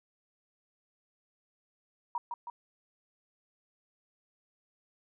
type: tone with echo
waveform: sine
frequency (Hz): 952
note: A#5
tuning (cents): +36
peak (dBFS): -30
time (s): 2.15-2.18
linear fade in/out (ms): 2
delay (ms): 160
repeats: 2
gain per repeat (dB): -4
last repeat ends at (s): 2.5
effects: none